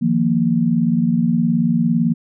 sine chord, Eb suspended second, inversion none, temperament just, 155.56 / 175.01 / 233.3 Hz, Eb3 / F3 / Bb3, 0 / +4 / +2 cents, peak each -22 / -18 / -16 dBFS, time 0.01-2.14 s, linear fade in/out 20 ms, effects none

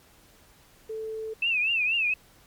sine tone, 440 Hz, A4, in tune, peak -31 dBFS, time 0.89-1.34 s, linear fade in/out 10 ms
sine tone with vibrato, 2605 Hz, E7, 21 cents flat, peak -22 dBFS, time 1.42-2.14 s, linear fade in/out 5 ms, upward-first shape triangle, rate 4.2 Hz, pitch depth 150 cents each way
effects pink hiss -57 dBFS RMS until 2.46 s + MP3 96 kbps

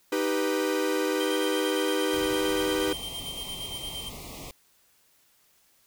45% pulse chord, Eb augmented, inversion none, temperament equal, 311.1 / 392 / 493.9 Hz, Eb4 / G4 / B4, 0 / 0 / 0 cents, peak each -29 dBFS, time 0.12-2.93 s, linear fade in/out 5 ms
square tone with tremolo, 3152 Hz, G7, 9 cents sharp, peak -34 dBFS, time 1.19-4.1 s, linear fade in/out 20 ms, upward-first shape square, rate 8.7 Hz, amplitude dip 45%
pink band-stop noise, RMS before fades -41 dBFS, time 2.13-4.51 s, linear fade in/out 0 ms, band 1200 to 2000 Hz, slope 96 dB/octave
effects white hiss -64 dBFS RMS until 5.86 s

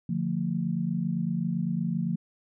sine chord, D minor, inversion none, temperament equal with one note detuned, 146.83 / 174.61 / 224.6 Hz, D3 / F3 / A3, 0 / 0 / +36 cents, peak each -33 / -28 / -31 dBFS, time 0.09-2.16 s, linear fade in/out 5 ms, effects none

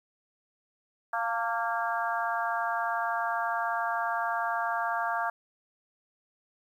harmonic tone with a mistuned harmonic, 231.7 Hz, A#3, 10 cents flat, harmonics 3 / 4 / 5 / 6 / 7, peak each -32 / -33 / -34 / -35 / -35 dBFS, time 1.13-5.3 s, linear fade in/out 5 ms, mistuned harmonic 4, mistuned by -33 cents, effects 10-bit

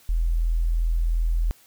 sine tone, 41.42 Hz, E1, 9 cents sharp, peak -19 dBFS, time 0.09-1.51 s, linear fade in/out 0 ms, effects white hiss -55 dBFS RMS until 1.66 s

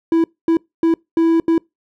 triangle tone bursts at uneven times, 329.6 Hz, E4, in tune, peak -9 dBFS, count 5, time 0.12-0.24 / 0.48-0.57 / 0.83-0.94 / 1.17-1.4 / 1.48-1.58 s, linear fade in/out 2 ms, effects noise-tail reverb RT60 0.2 s tail -26 dB re dry

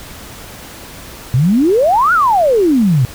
sine exponential two-way sweep, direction up then down, 117.6 to 1480 to 117.6 Hz, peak -8 dBFS, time 1.34-3.05 s, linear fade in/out 0 ms, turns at 2.13 s, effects pink hiss -33 dBFS RMS until 3.14 s

